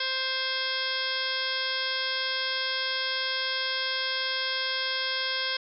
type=harmonic tone with a mistuned harmonic; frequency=523 Hz; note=C5; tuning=1 cent flat; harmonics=1 / 2 / 3 / 4 / 5 / 6 / 7 / 8 / 9 / 10; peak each=-39 / -39 / -33 / -37 / -39 / -33 / -39 / -38 / -37 / -35 dBFS; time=0-5.57 s; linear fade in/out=5 ms; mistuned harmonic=6; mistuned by=+69 cents; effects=none